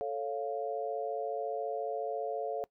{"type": "chord", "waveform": "sine", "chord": "A augmented", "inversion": "none", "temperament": "equal", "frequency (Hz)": [440, 554.4, 698.5], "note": ["A4", "C#5", "E#5"], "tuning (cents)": [0, 0, 0], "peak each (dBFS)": [-36, -37, -37], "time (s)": [0.01, 2.64], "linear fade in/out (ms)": 0, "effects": ["noise-tail reverb RT60 0.1 s tail -21 dB re dry"]}